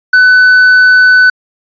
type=tone with tanh clipping; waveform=sine; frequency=1500 Hz; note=F#6; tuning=23 cents sharp; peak=-3 dBFS; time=0.13-1.3 s; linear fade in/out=5 ms; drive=4 dB; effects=resampled to 11025 Hz